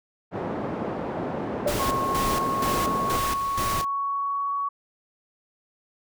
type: band-pass noise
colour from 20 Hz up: pink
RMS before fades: -30 dBFS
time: 0.31-3.2 s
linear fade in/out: 50 ms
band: 180 to 830 Hz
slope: 12 dB/octave
type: tone with exponential decay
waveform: sine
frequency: 586 Hz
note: D5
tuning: 4 cents flat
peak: -18 dBFS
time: 1.66-1.85 s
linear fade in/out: 2 ms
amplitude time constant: 41 ms
type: noise with tremolo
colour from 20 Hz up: pink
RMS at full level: -29 dBFS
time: 1.67-3.85 s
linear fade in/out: 10 ms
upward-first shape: square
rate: 2.1 Hz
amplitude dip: 70%
type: tone with pitch glide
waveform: sine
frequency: 1088 to 1123.1 Hz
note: C#6 to C#6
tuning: -33 to +22 cents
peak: -24 dBFS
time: 1.79-4.69 s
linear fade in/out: 10 ms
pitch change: +55 cents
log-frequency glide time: 2.21-4.56 s
effects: none